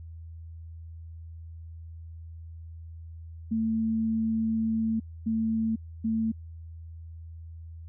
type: tone bursts at uneven times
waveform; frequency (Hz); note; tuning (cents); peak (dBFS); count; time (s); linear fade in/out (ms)
sine; 223; A3; +23; -24; 3; 3.51-5 / 5.26-5.76 / 6.04-6.32; 10
effects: added 82 Hz sine -40 dBFS peak until 7.88 s